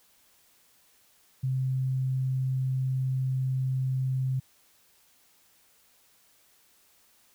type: tone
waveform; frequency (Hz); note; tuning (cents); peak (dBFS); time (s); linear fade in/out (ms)
sine; 130.81; C3; 0; -25; 1.43-4.4; 10
effects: white hiss -63 dBFS RMS until 7.34 s